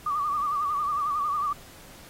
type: tone with vibrato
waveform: sine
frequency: 1174.7 Hz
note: D6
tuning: in tune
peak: -24 dBFS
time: 0.06-1.53 s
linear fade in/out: 5 ms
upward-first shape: sine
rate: 11 Hz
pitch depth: 79 cents each way
effects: pink hiss -49 dBFS RMS until 2.09 s + AAC 48 kbps